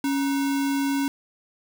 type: tone with sample-and-hold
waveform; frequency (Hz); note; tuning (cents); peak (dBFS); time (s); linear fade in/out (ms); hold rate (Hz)
sine; 277.2; C#4; 0; -21; 0.04-1.08; 2; 1225
effects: none